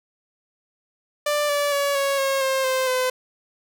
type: tone with pitch steps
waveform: sawtooth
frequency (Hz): 590 / 577.9 / 566 / 554.3 / 542.9 / 531.7 / 520.8 / 510.1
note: D5 / D5 / C#5 / C#5 / C#5 / C5 / C5 / C5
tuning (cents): +8 / -28 / +36 / 0 / -36 / +28 / -8 / -44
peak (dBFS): -16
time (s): 1.26-3.1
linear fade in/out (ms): 5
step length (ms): 230
effects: none